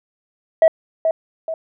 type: tone with echo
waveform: sine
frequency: 646 Hz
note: E5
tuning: 35 cents flat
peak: -5 dBFS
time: 0.62-0.68 s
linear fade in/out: 2 ms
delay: 430 ms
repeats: 2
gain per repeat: -8 dB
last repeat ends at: 1.54 s
effects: tanh soft clip ceiling -6 dBFS